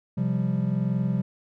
triangle chord, C suspended fourth, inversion none, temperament equal, 130.81 / 174.61 / 196 Hz, C3 / F3 / G3, 0 / 0 / 0 cents, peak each -25 dBFS, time 0.17-1.22 s, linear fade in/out 10 ms, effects none

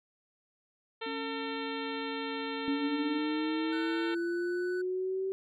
harmonic tone, 451.1 Hz, A4, 43 cents sharp, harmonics 1 / 2 / 3 / 4 / 5 / 6 / 7 / 8 / 9, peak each -39 / -42 / -44 / -45 / -46 / -47 / -47 / -48 / -49 dBFS, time 1.01-4.15 s, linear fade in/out 10 ms
sine tone with vibrato, 277.2 Hz, C#4, in tune, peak -38 dBFS, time 1.06-3.19 s, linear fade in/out 5 ms, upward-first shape sine, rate 20 Hz, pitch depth 9 cents each way
sine linear sweep, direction up, 280 to 385.3 Hz, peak -30 dBFS, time 2.68-5.32 s, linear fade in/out 0 ms
triangle tone, 1491 Hz, F#6, 13 cents sharp, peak -38 dBFS, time 3.72-4.82 s, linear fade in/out 10 ms
effects none

